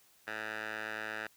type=tone with band-pass filter; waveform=10% pulse; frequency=108.5 Hz; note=A2; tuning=24 cents flat; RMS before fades=-40 dBFS; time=0.27-1.27 s; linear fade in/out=5 ms; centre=1700 Hz; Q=2; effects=white hiss -65 dBFS RMS until 1.36 s + high-pass 60 Hz 12 dB/octave